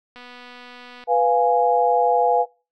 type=click train; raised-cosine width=0.3 ms; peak=-26 dBFS; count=217; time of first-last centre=0.16-1.038 s; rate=246 Hz
type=chord; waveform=sine; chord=F diminished; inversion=second; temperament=equal; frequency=493.9 / 698.5 / 830.6 Hz; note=Cb5 / F5 / Ab5; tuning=0 / 0 / 0 cents; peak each=-19 dBFS; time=1.07-2.46 s; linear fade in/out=50 ms
effects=noise-tail reverb RT60 0.3 s tail -22 dB re dry